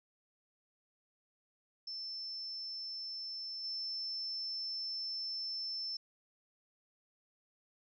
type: tone with level steps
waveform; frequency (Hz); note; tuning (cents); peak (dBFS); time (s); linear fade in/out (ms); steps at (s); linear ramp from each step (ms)
sine; 5310; E8; +12; -40 / -37; 1.87-5.97; 5; 3.63; 20
effects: none